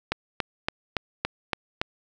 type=click train; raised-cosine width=0.3 ms; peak=-8 dBFS; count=7; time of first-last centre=0.12-1.815 s; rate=3.54 Hz; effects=none